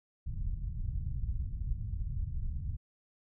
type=low-pass noise; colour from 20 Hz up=pink; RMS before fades=-35 dBFS; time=0.26-2.77 s; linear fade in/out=10 ms; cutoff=120 Hz; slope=24 dB/octave; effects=none